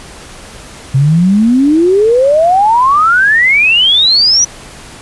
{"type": "exponential sweep", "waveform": "sine", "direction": "up", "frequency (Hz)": [130, 5980], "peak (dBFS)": -5, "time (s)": [0.94, 4.45], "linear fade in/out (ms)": 10, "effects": ["pink hiss -32 dBFS RMS until 5.01 s", "resampled to 24000 Hz"]}